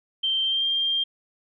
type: tone with pitch glide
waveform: sine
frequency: 3136 to 3191 Hz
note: G7 to G7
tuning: 0 to +30 cents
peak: -21 dBFS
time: 0.23-1.04 s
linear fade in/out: 10 ms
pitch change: +30 cents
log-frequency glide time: 0.44-0.65 s
effects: none